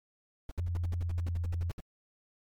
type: noise bursts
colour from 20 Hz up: brown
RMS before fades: -39 dBFS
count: 16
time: 0.49-1.804 s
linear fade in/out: 2 ms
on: 24 ms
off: 62 ms
type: tone with pitch glide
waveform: sine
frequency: 86.7 to 85.61 Hz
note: F2 to F2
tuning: -12 to -34 cents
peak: -30 dBFS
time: 0.58-1.71 s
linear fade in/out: 0 ms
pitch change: -22 cents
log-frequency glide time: 0.81-1.33 s
effects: MP3 96 kbps